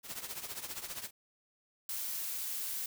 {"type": "noise with tremolo", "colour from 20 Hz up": "white", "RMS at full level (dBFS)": -39, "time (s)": [0.03, 1.11], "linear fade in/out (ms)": 50, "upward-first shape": "triangle", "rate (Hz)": 15, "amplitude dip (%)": 80}
{"type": "noise", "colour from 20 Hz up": "blue", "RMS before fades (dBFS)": -38, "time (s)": [1.89, 2.86], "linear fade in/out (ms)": 2}
{"effects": []}